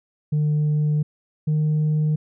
sine tone pair in turn, 150.4 / 153.12 Hz, D3 / D#3, +42 / -27 cents, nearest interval unison, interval 31 cents, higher second, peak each -15 dBFS, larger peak neither, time 0.32-1.03 / 1.47-2.16 s, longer first, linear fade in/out 10 ms, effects tanh soft clip ceiling -16 dBFS

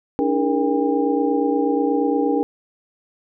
sine tone cluster, 286.2 / 314.6 / 411.5 / 472.8 / 803 Hz, D4 / D#4 / G#4 / A#4 / G5, -45 / +19 / -16 / +24 / +41 cents, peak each -20 / -25 / -25 / -22 / -26 dBFS, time 0.19-2.43 s, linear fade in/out 0 ms, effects none

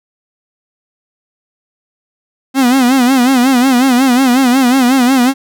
45% pulse tone with vibrato, 255.9 Hz, C4, 38 cents flat, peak -7 dBFS, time 2.54-5.34 s, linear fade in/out 50 ms, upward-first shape sine, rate 5.5 Hz, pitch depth 110 cents each way, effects none

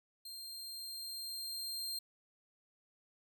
sawtooth tone with level ramp, 4186 Hz, C8, in tune, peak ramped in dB -43 to -35 dBFS, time 0.25-1.99 s, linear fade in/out 5 ms, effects none

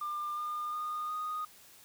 sine tone with pitch steps, 1197 / 1210.9 / 1225 / 1239.2 Hz, D6 / D#6 / D#6 / D#6, +33 / -47 / -27 / -7 cents, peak -32 dBFS, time 0.01-1.45 s, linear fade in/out 5 ms, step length 360 ms, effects tanh soft clip ceiling -31 dBFS + white hiss -57 dBFS RMS until 1.84 s

